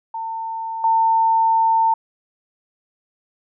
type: tone with level steps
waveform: sine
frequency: 900 Hz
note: A5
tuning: 39 cents sharp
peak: -24 / -13 dBFS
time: 0.14-1.94 s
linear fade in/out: 5 ms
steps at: 0.84 s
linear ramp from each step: 2 ms
effects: none